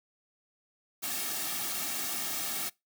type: noise with comb filter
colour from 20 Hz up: white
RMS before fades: -34 dBFS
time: 1.02-2.7 s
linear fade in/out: 20 ms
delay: 2 ms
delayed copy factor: -0.7
effects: noise-tail reverb RT60 0.2 s tail -23 dB re dry + high-pass 150 Hz 12 dB/octave